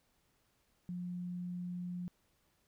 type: tone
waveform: sine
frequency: 177.8 Hz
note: F3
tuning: 31 cents sharp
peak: -38 dBFS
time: 0.89-2.08 s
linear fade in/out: 0 ms
effects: pink hiss -75 dBFS RMS until 2.67 s